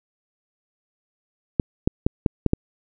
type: clicks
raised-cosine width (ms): 3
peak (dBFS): -4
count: 6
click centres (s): 1.598 / 1.875 / 2.065 / 2.262 / 2.463 / 2.534
effects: none